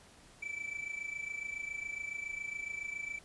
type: tone with amplitude modulation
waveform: triangle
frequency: 2318 Hz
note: D7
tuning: 23 cents flat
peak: -33 dBFS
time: 0.42-3.19 s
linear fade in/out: 10 ms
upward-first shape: sine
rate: 27.2 Hz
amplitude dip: 75%
effects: pink hiss -59 dBFS RMS until 3.24 s + resampled to 24000 Hz